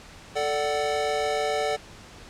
square chord, D major, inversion second, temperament equal with one note detuned, 440 / 587.3 / 749 Hz, A4 / D5 / F#5, 0 / 0 / +21 cents, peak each -29 dBFS, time 0.35-1.77 s, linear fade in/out 20 ms, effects pink hiss -46 dBFS RMS until 2.29 s + low-pass 7000 Hz 12 dB/octave

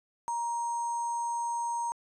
sine tone with sample-and-hold, 940 Hz, A#5, 14 cents sharp, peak -29 dBFS, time 0.28-1.92 s, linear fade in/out 0 ms, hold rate 7350 Hz, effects resampled to 24000 Hz

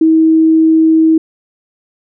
sine tone, 320.4 Hz, E4, 49 cents flat, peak -5 dBFS, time 0.01-1.18 s, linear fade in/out 5 ms, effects none

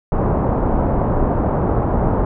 pink low-pass noise, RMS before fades -17 dBFS, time 0.12-2.25 s, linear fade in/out 2 ms, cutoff 990 Hz, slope 24 dB/octave, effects none

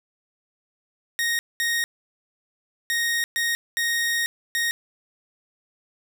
sawtooth tone bursts at uneven times, 1864.7 Hz, A#6, in tune, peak -18 dBFS, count 6, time 1.19-1.39 / 1.6-1.84 / 2.9-3.24 / 3.36-3.55 / 3.77-4.26 / 4.55-4.71 s, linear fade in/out 0 ms, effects none

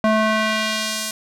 square tone with band-pass filter sweep, 217.4 Hz, A3, 21 cents flat, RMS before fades -20 dBFS, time 0.04-1.11 s, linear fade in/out 2 ms, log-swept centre 780 to 8400 Hz, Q 0.77, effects none

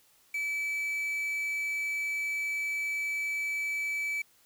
triangle tone with quantisation, 2305 Hz, D7, 33 cents flat, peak -28 dBFS, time 0.34-4.22 s, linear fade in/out 5 ms, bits 8, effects white hiss -64 dBFS RMS until 4.45 s

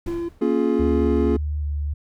brown noise with exponential decay, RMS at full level -30 dBFS, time 0.06-0.66 s, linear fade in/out 5 ms, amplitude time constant 130 ms
triangle tone, 340.4 Hz, F4, 44 cents flat, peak -22 dBFS, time 0.07-0.29 s, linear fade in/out 10 ms
triangle chord, Bb minor seventh, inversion none, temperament equal with one note detuned, 233.1 / 277.2 / 349.2 / 421.6 Hz, Bb3 / Db4 / F4 / Ab4, 0 / 0 / 0 / +26 cents, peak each -21 dBFS, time 0.41-1.37 s, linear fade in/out 10 ms
sine tone with vibrato, 73.8 Hz, D2, 9 cents sharp, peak -22 dBFS, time 0.79-1.94 s, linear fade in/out 10 ms, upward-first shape square, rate 1.8 Hz, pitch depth 17 cents each way
effects none

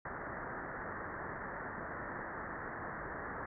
white low-pass noise, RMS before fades -43 dBFS, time 0.05-3.46 s, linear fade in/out 5 ms, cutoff 1900 Hz, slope 96 dB/octave, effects none

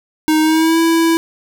square tone with pitch glide, 311.5 to 329.8 Hz, D#4 to E4, +2 to +1 cents, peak -11 dBFS, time 0.28-1.17 s, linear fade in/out 0 ms, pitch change +99 cents, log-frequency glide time 0.41-0.79 s, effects none

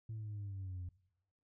sine exponential sweep, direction down, 112.3 to 87.9 Hz, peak -39 dBFS, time 0.09-0.89 s, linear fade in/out 5 ms, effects noise-tail reverb RT60 0.9 s tail -22 dB re dry + tanh soft clip ceiling -39 dBFS

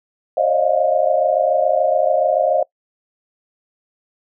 sine tone cluster, 536 / 607 / 634 / 708 Hz, C5 / D#5 / D#5 / F5, +42 / -43 / +32 / +23 cents, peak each -19 dBFS, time 0.37-2.63 s, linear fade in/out 5 ms, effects noise-tail reverb RT60 0.1 s tail -23 dB re dry

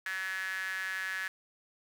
sawtooth tone with high-pass filter, 189.1 Hz, F#3, 38 cents sharp, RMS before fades -36 dBFS, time 0.06-1.28 s, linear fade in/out 2 ms, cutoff 1700 Hz, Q 8.9, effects none

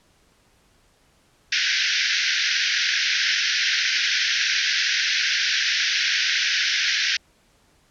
pink band-pass noise, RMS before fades -22 dBFS, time 1.52-7.17 s, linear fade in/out 5 ms, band 1500 to 6000 Hz, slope 96 dB/octave, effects pink hiss -60 dBFS RMS until 7.9 s + low-pass 10000 Hz 12 dB/octave

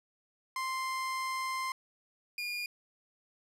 30% pulse tone pair in turn, 1046.5 / 2425 Hz, C6 / D#7, 0 / -45 cents, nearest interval octave + minor third, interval 1455 cents, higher second, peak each -30 / -32 dBFS, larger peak first, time 0.56-1.72 / 2.38-2.66 s, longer first, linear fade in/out 2 ms, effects low-pass 11000 Hz 12 dB/octave

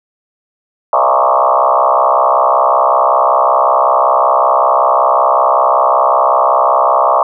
sine tone with frequency modulation, 879 Hz, A5, 2 cents flat, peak -7 dBFS, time 0.93-7.23 s, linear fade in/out 2 ms, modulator 65.3 Hz, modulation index 4.8, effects none

